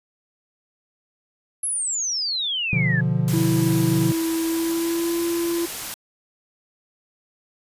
sine exponential sweep, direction down, 11175 to 1661.2 Hz, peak -22 dBFS, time 1.63-3.01 s, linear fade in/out 5 ms
triangle chord, B diminished, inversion none, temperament equal, 123.47 / 146.83 / 174.61 Hz, B2 / D3 / F3, 0 / 0 / 0 cents, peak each -21 dBFS, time 2.73-4.12 s, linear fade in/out 0 ms
white noise, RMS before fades -31 dBFS, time 3.28-5.94 s, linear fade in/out 0 ms
triangle tone with pitch glide, 327.6 to 339.2 Hz, E4 to E4, -11 to +50 cents, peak -19 dBFS, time 3.33-5.66 s, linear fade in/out 10 ms, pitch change +61 cents, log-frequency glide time 4.45-5.19 s
effects resampled to 32000 Hz

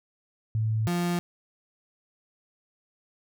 sine / 35% pulse tone pair in turn, 110 / 174.61 Hz, A2 / F3, 0 / 0 cents, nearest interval minor sixth, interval 800 cents, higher second, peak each -23 dBFS, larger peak neither, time 0.55-0.87 / 0.87-1.19 s, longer neither, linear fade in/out 0 ms, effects none

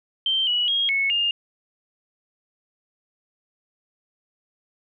sine tone with pitch steps, 3131 / 2931 / 3265 / 2200 / 2821 Hz, G7 / F#7 / G#7 / C#7 / F7, -3 / -17 / -30 / -14 / +17 cents, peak -19 dBFS, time 0.26-1.31 s, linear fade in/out 2 ms, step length 210 ms, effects none

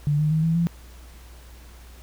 sine tone with pitch steps, 146.83 / 152.18 / 157.73 / 163.48 / 169.44 Hz, D3 / D#3 / D#3 / E3 / E3, 0 / -38 / +24 / -14 / +48 cents, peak -18 dBFS, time 0.07-0.67 s, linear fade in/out 0 ms, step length 120 ms, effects added 60 Hz sine -43 dBFS peak until 2.02 s + pink hiss -51 dBFS RMS until 2.02 s

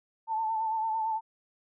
sine tone with vibrato, 885 Hz, A5, 10 cents sharp, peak -27 dBFS, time 0.27-1.21 s, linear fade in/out 50 ms, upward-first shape triangle, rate 8.9 Hz, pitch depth 48 cents each way, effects none

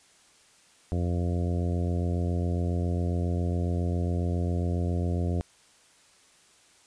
harmonic tone, 87.31 Hz, F2, in tune, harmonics 1 / 2 / 3 / 4 / 5 / 6 / 7 / 8, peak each -26 / -32 / -36 / -38 / -40 / -42 / -43 / -44 dBFS, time 0.92-5.41 s, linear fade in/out 0 ms, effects white hiss -59 dBFS RMS until 6.86 s + resampled to 22050 Hz

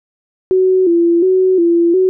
sine tone with vibrato, 356.5 Hz, F4, 36 cents sharp, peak -8 dBFS, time 0.51-2.09 s, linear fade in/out 0 ms, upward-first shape square, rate 1.4 Hz, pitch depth 81 cents each way, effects none

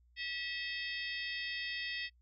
harmonic tone with a mistuned harmonic, 648 Hz, E5, 30 cents flat, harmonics 3 / 4 / 5 / 6 / 7 / 8, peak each -41 / -43 / -45 / -47 / -48 / -49 dBFS, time 0.16-2.1 s, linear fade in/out 50 ms, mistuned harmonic 6, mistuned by -100 cents, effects noise-tail reverb RT60 0.1 s tail -26 dB re dry + added 60 Hz sine -64 dBFS peak until 2.21 s

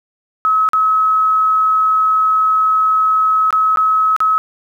sine tone with dropouts, 1284 Hz, E6, 46 cents flat, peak -10 dBFS, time 0.45-4.38 s, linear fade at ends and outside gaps 0 ms, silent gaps 0.689-0.733 / 3.506-3.527 / 3.76-3.772 / 4.164-4.204 s, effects 8-bit

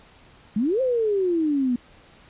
sine exponential two-way sweep, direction up then down, 196 to 535 to 238.2 Hz, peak -19 dBFS, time 0.56-1.76 s, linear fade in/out 5 ms, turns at 0.81 s, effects pink hiss -52 dBFS RMS until 2.29 s + resampled to 8000 Hz

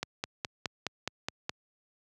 click train, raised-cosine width 0.2 ms, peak -14 dBFS, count 8, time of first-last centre 0.03-1.494 s, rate 4.78 Hz, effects high-pass 80 Hz 12 dB/octave

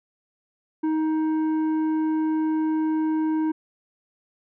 sine tone with tanh clipping, 313.9 Hz, D#4, 15 cents sharp, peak -22 dBFS, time 0.83-3.52 s, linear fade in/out 10 ms, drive 8 dB, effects none

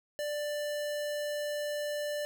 square tone, 590 Hz, D5, 8 cents sharp, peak -33 dBFS, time 0.19-2.25 s, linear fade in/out 0 ms, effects none

